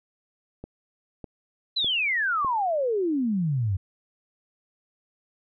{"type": "click train", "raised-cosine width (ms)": 2, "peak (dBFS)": -24, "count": 4, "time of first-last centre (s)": [0.64, 2.447], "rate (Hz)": 1.66}
{"type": "exponential sweep", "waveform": "sine", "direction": "down", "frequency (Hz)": [4099, 89.4], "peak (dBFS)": -22, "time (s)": [1.76, 3.77], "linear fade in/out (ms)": 10}
{"effects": []}